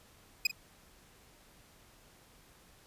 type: tone with echo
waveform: 25% pulse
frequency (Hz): 2500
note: D#7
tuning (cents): +8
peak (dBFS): -20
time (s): 0.45-0.47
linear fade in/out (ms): 5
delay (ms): 44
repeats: 1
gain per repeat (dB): -13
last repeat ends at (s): 0.514
effects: pink hiss -61 dBFS RMS until 2.86 s + resampled to 32000 Hz